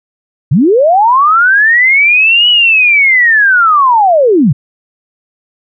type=linear two-way sweep; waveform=sine; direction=up then down; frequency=113.8 to 2960 to 113.8 Hz; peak=-4 dBFS; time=0.51-4.53 s; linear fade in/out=10 ms; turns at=2.49 s; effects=none